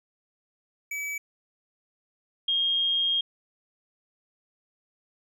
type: tone pair in turn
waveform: square / sine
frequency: 2289 / 3237 Hz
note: D7 / G#7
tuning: -45 / -45 cents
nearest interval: tritone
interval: 600 cents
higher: second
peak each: -31 / -22 dBFS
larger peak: second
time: 0.91-1.18 / 2.48-3.21 s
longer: second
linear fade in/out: 5 ms
effects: none